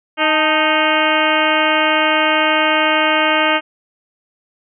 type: harmonic tone with a mistuned harmonic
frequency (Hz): 311.1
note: D#4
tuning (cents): 0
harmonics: 1 / 2 / 3 / 4 / 5 / 6 / 7 / 8 / 9 / 10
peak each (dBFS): -22 / -19 / -20 / -20 / -20 / -25 / -21 / -24 / -22 / -25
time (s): 0.17-3.61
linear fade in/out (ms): 50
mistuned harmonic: 3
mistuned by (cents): -72
effects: none